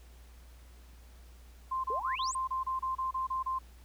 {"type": "tone bursts", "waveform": "sine", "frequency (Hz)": 1046.5, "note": "C6", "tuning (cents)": 0, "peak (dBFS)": -30, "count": 12, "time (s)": [1.71, 3.589], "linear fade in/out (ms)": 10, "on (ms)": 130, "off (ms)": 29}
{"type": "exponential sweep", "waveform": "sine", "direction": "up", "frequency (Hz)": [408.8, 8870], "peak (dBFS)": -36, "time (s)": [1.9, 2.35], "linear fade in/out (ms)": 2}
{"effects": ["added 60 Hz sine -51 dBFS peak until 3.84 s", "pink hiss -62 dBFS RMS until 3.84 s"]}